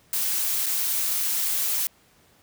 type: noise with dropouts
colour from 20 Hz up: blue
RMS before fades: -25 dBFS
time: 0.13-1.87 s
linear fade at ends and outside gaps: 1 ms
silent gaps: 0.66-0.665 s
effects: pink hiss -59 dBFS RMS until 2.42 s + high-pass 60 Hz 12 dB/octave